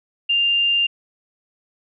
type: tone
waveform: sine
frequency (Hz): 2796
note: F7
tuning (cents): +1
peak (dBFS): -15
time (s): 0.29-0.87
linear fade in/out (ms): 10
effects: none